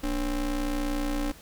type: ring-modulated tone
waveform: square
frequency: 130.81 Hz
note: C3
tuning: in tune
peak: -24 dBFS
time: 0.03-1.32 s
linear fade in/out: 10 ms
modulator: 161 Hz
effects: pink hiss -50 dBFS RMS until 1.41 s